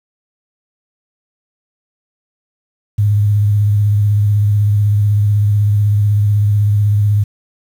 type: tone with vibrato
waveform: sine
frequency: 103.5 Hz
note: G#2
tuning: 5 cents flat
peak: -9 dBFS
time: 2.98-7.24 s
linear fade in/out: 10 ms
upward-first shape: sine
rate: 16 Hz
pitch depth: 31 cents each way
effects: 7-bit